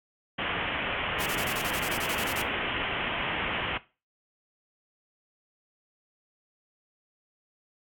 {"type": "low-pass noise", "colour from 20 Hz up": "white", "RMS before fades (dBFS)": -31, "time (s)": [0.38, 3.78], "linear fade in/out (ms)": 10, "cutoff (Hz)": 3200, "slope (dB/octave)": 96}
{"type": "noise bursts", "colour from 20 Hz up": "white", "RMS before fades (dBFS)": -36, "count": 14, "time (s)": [1.2, 2.417], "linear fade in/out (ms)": 2, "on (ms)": 60, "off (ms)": 29}
{"effects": ["noise-tail reverb RT60 0.3 s tail -18 dB re dry", "AAC 64 kbps"]}